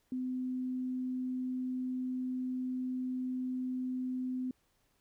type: tone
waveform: sine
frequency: 254.9 Hz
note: C4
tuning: 45 cents flat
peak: -33 dBFS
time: 0.12-4.51 s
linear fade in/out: 2 ms
effects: pink hiss -74 dBFS RMS until 5 s